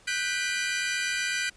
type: chord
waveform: sawtooth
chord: G major seventh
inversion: third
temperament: equal with one note detuned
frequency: 1480 / 1568 / 1975.5 / 2406 Hz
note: F#6 / G6 / B6 / D7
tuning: 0 / 0 / 0 / +41 cents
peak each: -29 dBFS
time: 0.07-1.5 s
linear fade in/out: 10 ms
effects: pink hiss -57 dBFS RMS until 1.56 s + resampled to 22050 Hz